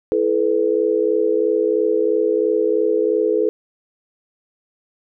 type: chord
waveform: sine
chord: E suspended fourth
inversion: none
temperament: equal with one note detuned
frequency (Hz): 329.6 / 430.9 / 493.9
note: E4 / A4 / B4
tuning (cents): 0 / -36 / 0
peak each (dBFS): -22 / -17 / -20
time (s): 0.12-3.49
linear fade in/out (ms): 0
effects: none